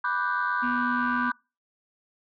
sine chord, G major seventh, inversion first, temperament equal, 987.8 / 1174.7 / 1480 / 1568 Hz, B5 / D6 / F#6 / G6, 0 / 0 / 0 / 0 cents, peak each -29 dBFS, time 0.04-1.32 s, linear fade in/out 5 ms
sine tone, 245.1 Hz, B3, 13 cents flat, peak -27 dBFS, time 0.62-1.31 s, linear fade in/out 20 ms
effects noise-tail reverb RT60 0.3 s tail -26 dB re dry + tanh soft clip ceiling -17 dBFS

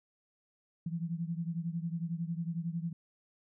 sine beating tone pair, 164.81 / 175.81 Hz, E3 / F3, 0 / +12 cents, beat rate 11 Hz, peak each -35 / -38 dBFS, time 0.86-2.93 s, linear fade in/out 5 ms, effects none

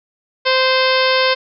harmonic tone with a mistuned harmonic, 520 Hz, C5, 11 cents flat, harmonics 1 / 2 / 3 / 4 / 5 / 6 / 7 / 8 / 9 / 10, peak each -16 / -19 / -21 / -22 / -23 / -24 / -24 / -25 / -26 / -26 dBFS, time 0.45-1.35 s, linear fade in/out 20 ms, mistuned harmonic 8, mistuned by +34 cents, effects none

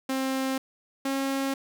sawtooth tone pair in turn, 265 / 271.5 Hz, C4 / C#4, +22 / -36 cents, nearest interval unison, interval 42 cents, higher second, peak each -22 / -22 dBFS, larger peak neither, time 0.09-0.58 / 1.05-1.54 s, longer neither, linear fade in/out 5 ms, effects none

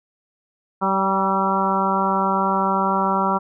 harmonic tone with a mistuned harmonic, 192.7 Hz, G3, 29 cents flat, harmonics 1 / 2 / 3 / 4 / 5 / 6 / 7, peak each -24 / -28 / -28 / -25 / -22 / -25 / -25 dBFS, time 0.81-3.39 s, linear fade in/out 20 ms, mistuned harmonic 4, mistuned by +22 cents, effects none

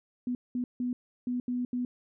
sine tone bursts at uneven times, 246.9 Hz, B3, in tune, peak -28 dBFS, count 6, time 0.27-0.35 / 0.55-0.64 / 0.8-0.93 / 1.27-1.4 / 1.48-1.65 / 1.73-1.85 s, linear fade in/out 2 ms, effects none

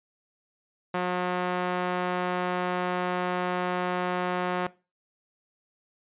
sawtooth tone with band-pass filter, 180 Hz, F#3, 47 cents flat, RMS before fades -28 dBFS, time 0.94-4.67 s, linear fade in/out 5 ms, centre 970 Hz, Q 0.66, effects noise-tail reverb RT60 0.3 s tail -20 dB re dry + resampled to 8000 Hz

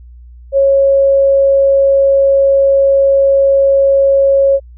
sine tone, 549 Hz, C#5, 17 cents flat, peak -6 dBFS, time 0.52-4.6 s, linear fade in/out 50 ms, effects added 60 Hz sine -33 dBFS peak until 4.77 s

